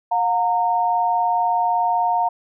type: tone pair together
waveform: sine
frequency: 716.3 / 921 Hz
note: F5 / A#5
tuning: +44 / -21 cents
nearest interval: major third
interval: 435 cents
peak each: -19 dBFS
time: 0.11-2.29 s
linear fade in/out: 10 ms
effects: none